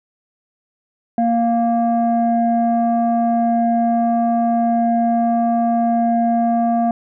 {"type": "tone pair together", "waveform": "sine", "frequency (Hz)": [233.1, 698.5], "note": ["A#3", "F5"], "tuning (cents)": [0, 0], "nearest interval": "octave + perfect fifth", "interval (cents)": 1900, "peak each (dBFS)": -15, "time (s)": [1.18, 6.91], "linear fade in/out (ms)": 2, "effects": ["tanh soft clip ceiling -9 dBFS"]}